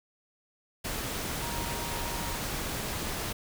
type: tone in noise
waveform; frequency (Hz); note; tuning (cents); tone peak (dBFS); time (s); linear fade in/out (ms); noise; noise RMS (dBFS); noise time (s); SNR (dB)
sine; 941; A#5; +16; -40; 1.41-2.36; 10; pink; -34; 0.84-3.33; -9
effects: none